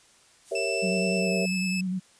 violet noise, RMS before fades -43 dBFS, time 0.44-1.23 s, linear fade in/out 50 ms
sine chord, G diminished seventh, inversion none, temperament equal, 392 / 466.2 / 554.4 / 659.3 Hz, G4 / Bb4 / Db5 / Fb5, 0 / 0 / 0 / 0 cents, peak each -32 dBFS, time 0.51-1.46 s, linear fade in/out 10 ms
sawtooth tone with pitch glide, 2652 to 2611 Hz, E7 to E7, +10 to -17 cents, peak -26 dBFS, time 0.55-1.81 s, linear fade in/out 5 ms, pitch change -27 cents, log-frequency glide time 1.17-1.34 s
sine tone with vibrato, 185 Hz, F#3, in tune, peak -26 dBFS, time 0.82-2 s, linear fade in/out 20 ms, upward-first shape square, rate 10 Hz, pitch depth 30 cents each way
effects white hiss -58 dBFS RMS until 2.19 s + resampled to 22050 Hz

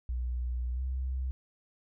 sine tone with pitch glide, 61.2 to 64.69 Hz, B1 to C2, -15 to -19 cents, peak -30 dBFS, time 0.09-1.31 s, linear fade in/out 0 ms, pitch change +96 cents, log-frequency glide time 0.74-0.81 s, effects none

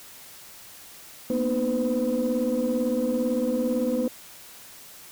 sine tone cluster, 230.6 / 248.4 / 306.4 / 508 Hz, A#3 / B3 / D#4 / B4, -19 / +10 / -27 / +49 cents, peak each -27 / -25 / -31 / -25 dBFS, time 1.3-4.08 s, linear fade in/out 2 ms, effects tanh soft clip ceiling -17 dBFS + white hiss -46 dBFS RMS until 5.11 s

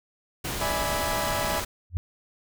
pink noise, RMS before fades -31 dBFS, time 0.44-1.65 s, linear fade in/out 10 ms
30% pulse chord, E dominant seventh, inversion third, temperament equal with one note detuned, 587.3 / 652.1 / 830.6 / 987.8 Hz, D5 / E5 / G#5 / B5, 0 / -19 / 0 / 0 cents, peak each -30 dBFS, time 0.61-1.6 s, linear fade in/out 2 ms
sine tone with exponential growth, 87.7 Hz, F2, 8 cents sharp, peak -20 dBFS, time 1.9-1.97 s, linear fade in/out 0 ms, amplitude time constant 15 ms
effects none

